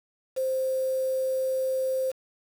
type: tone with quantisation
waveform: sine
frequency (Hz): 523.3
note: C5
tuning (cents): 0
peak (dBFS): -24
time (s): 0.36-2.12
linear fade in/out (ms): 20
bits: 7
effects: none